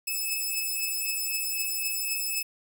5% pulse beating tone pair, 2599 / 2602.9 Hz, E7 / E7, -25 / -23 cents, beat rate 3.9 Hz, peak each -20 / -24 dBFS, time 0.07-2.43 s, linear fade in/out 10 ms, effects none

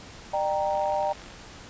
sine chord, G minor, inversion second, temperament equal with one note detuned, 601.4 / 784 / 932.3 Hz, D5 / G5 / Bb5, +41 / 0 / 0 cents, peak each -27 / -27 / -30 dBFS, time 0.33-1.13 s, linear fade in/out 10 ms
click train, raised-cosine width 0.3 ms, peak -30 dBFS, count 30, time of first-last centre 0.71-1.324 s, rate 47.2 Hz
effects pink hiss -45 dBFS RMS until 1.69 s + resampled to 16000 Hz

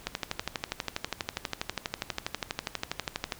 click train, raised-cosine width 0.2 ms, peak -12 dBFS, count 41, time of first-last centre 0.07-3.322 s, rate 12.3 Hz, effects pink hiss -51 dBFS RMS until 3.39 s

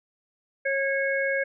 harmonic tone, 547 Hz, C#5, 23 cents flat, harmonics 1 / 3 / 4, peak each -26 / -27 / -30 dBFS, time 0.65-1.44 s, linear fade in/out 10 ms, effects none

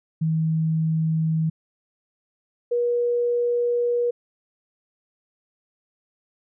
sine tone pair in turn, 159.9 / 480.5 Hz, D#3 / B4, +48 / -48 cents, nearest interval octave + perfect fifth, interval 1904 cents, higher second, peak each -19 / -19 dBFS, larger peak neither, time 0.21-1.5 / 2.71-4.11 s, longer second, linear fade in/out 10 ms, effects none

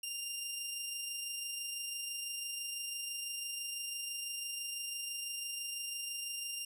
15% pulse tone with amplitude modulation, 2794 Hz, F7, in tune, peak -30 dBFS, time 0.03-6.65 s, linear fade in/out 5 ms, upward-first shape sine, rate 26 Hz, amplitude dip 30%, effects none

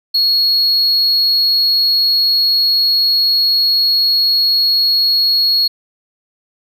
triangle tone, 4324 Hz, C#8, 44 cents flat, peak -9 dBFS, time 0.14-5.68 s, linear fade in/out 10 ms, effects none

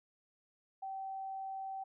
sine tone, 772 Hz, G5, 27 cents flat, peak -39 dBFS, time 0.82-1.84 s, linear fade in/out 10 ms, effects none

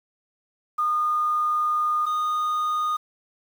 sine / triangle tone pair in turn, 1222 / 1231.2 Hz, D#6 / D#6, -32 / -19 cents, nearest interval unison, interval 13 cents, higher second, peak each -20 dBFS, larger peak neither, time 0.78-2.06 / 2.06-2.97 s, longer first, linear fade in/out 10 ms, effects 8-bit

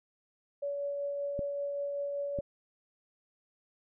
sine tone with tremolo, 568 Hz, C#5, 42 cents sharp, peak -31 dBFS, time 0.62-2.41 s, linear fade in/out 10 ms, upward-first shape triangle, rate 5.2 Hz, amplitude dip 25%
clicks, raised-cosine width 3 ms, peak -24 / -25 dBFS, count 2, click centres 1.392 / 2.388 s
effects none

